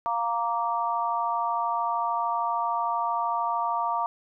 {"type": "chord", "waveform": "sine", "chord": "Bb major", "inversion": "second", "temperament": "just", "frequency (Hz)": [699.2, 932.3, 1165.4], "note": ["F5", "Bb5", "D6"], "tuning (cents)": [2, 0, -14], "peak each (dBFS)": [-30, -27, -29], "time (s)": [0.06, 4.06], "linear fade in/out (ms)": 0, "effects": []}